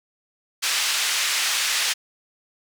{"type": "band-pass noise", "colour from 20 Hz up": "pink", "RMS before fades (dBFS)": -23, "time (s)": [0.62, 1.94], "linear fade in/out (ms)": 20, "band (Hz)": [2000, 8000], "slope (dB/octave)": 12, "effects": []}